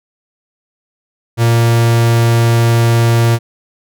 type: tone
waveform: 45% pulse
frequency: 116.54 Hz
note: A#2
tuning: in tune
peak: -8 dBFS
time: 1.37-3.39 s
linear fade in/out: 50 ms
effects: none